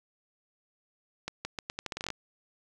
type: accelerating click train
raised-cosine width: 0.2 ms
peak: -17 dBFS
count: 13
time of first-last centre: 1.28-2.103 s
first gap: 170 ms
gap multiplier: 0.81
effects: none